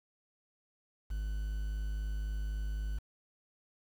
triangle tone with quantisation, 51.91 Hz, G#1, in tune, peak -31 dBFS, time 1.1-2.99 s, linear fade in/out 10 ms, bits 9, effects none

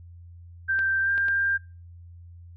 sine tone with pitch glide, 1568 to 1592.6 Hz, G6 to G6, 0 to +27 cents, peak -21 dBFS, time 0.68-1.58 s, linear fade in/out 20 ms, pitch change +27 cents, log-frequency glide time 1.02-1.11 s
clicks, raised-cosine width 0.3 ms, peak -23 dBFS, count 3, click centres 0.791 / 1.179 / 1.284 s
effects noise-tail reverb RT60 0.3 s tail -22 dB re dry + added 86 Hz sine -43 dBFS peak until 2.56 s

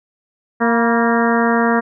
harmonic tone with a mistuned harmonic, 232 Hz, A#3, 8 cents flat, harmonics 1 / 2 / 3 / 4 / 5 / 6 / 7 / 8, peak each -16 / -19 / -21 / -22 / -23 / -24 / -24 / -25 dBFS, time 0.6-1.81 s, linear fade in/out 20 ms, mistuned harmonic 4, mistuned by +50 cents, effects none

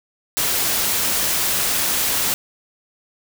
white noise, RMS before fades -20 dBFS, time 0.37-2.34 s, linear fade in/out 0 ms, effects none

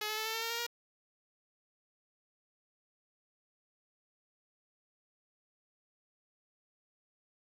5% pulse tone with pitch steps, 424.2 / 430.9 / 437.6 / 444.5 / 451.5 / 458.6 / 465.8 / 473.1 Hz, G#4 / A4 / A4 / A4 / A4 / A#4 / A#4 / A#4, +37 / -36 / -9 / +18 / +45 / -28 / -1 / +26 cents, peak -23 dBFS, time 0.01-0.666 s, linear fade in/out 5 ms, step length 82 ms, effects none

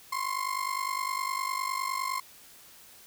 35% pulse ring-modulated tone, 1058 Hz, C6, 19 cents sharp, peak -25 dBFS, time 0.12-2.2 s, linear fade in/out 5 ms, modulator 24.9 Hz, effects white hiss -53 dBFS RMS until 3.06 s

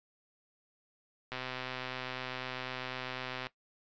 click train, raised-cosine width 0.3 ms, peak -22 dBFS, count 276, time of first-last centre 1.32-3.468 s, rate 128 Hz, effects noise-tail reverb RT60 0.1 s tail -17 dB re dry + resampled to 16000 Hz

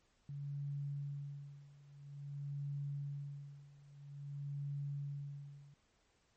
sine tone with tremolo, 142.1 Hz, C#3, 43 cents sharp, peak -38 dBFS, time 0.29-5.74 s, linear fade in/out 2 ms, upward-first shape sine, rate 0.5 Hz, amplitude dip 90%, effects pink hiss -75 dBFS RMS until 6.36 s + MP3 32 kbps

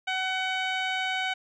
15% pulse tone with low-pass filter, 752 Hz, F#5, 28 cents sharp, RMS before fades -29 dBFS, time 0.07-1.34 s, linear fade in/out 10 ms, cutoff 3700 Hz, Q 1.4, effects none

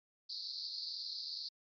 white band-pass noise, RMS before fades -43 dBFS, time 0.29-1.49 s, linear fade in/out 10 ms, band 4100 to 4900 Hz, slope 96 dB/octave, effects MP3 48 kbps

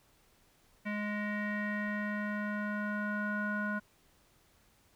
square tone with low-pass filter sweep, 208.3 Hz, G#3, 5 cents sharp, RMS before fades -35 dBFS, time 0.85-3.8 s, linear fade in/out 20 ms, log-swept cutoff 2100 to 1400 Hz, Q 6.9, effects pink hiss -67 dBFS RMS until 4.95 s

